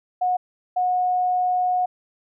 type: tone bursts at uneven times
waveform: sine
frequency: 728 Hz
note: F#5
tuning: 28 cents flat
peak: -18 dBFS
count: 2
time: 0.21-0.37 / 0.76-1.86 s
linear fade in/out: 10 ms
effects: none